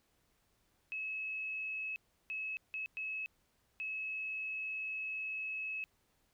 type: tone bursts at uneven times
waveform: sine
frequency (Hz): 2582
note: E7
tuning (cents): -37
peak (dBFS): -37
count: 5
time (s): 0.92-1.96 / 2.3-2.57 / 2.74-2.86 / 2.97-3.26 / 3.8-5.84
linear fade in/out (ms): 0
effects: pink hiss -75 dBFS RMS until 6.33 s